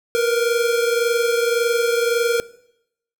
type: tone pair together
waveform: square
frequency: 466.9 / 488.7 Hz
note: A#4 / B4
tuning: +3 / -18 cents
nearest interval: minor second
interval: 79 cents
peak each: -18 / -24 dBFS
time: 0.15-2.4 s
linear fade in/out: 0 ms
effects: noise-tail reverb RT60 0.8 s tail -20 dB re dry